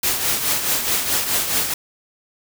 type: noise with tremolo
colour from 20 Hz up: white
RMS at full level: -18 dBFS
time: 0.03-1.74 s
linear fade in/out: 5 ms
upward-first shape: triangle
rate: 4.7 Hz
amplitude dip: 60%
effects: none